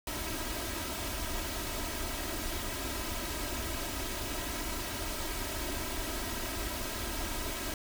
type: noise with comb filter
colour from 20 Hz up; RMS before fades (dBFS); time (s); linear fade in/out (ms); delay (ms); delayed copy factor
pink; -36; 0.07-7.74; 2; 3.1; +0.7
effects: none